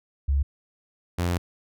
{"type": "tone pair in turn", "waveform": ["sine", "sawtooth"], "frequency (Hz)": [69.5, 87.56], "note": ["C#2", "F2"], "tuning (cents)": [5, 5], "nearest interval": "major third", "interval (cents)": 400, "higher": "second", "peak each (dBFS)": -19, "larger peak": "neither", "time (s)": [[0.28, 0.43], [1.18, 1.38]], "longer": "second", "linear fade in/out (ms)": 10, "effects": []}